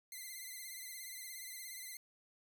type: tone with vibrato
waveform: 5% pulse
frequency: 2056 Hz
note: C7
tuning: 31 cents flat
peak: -36 dBFS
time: 0.12-1.97 s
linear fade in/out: 2 ms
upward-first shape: sine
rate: 17 Hz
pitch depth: 59 cents each way
effects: none